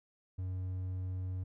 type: tone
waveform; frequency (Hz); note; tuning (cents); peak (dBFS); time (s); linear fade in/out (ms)
triangle; 92.5; F#2; 0; -33; 0.38-1.44; 10
effects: none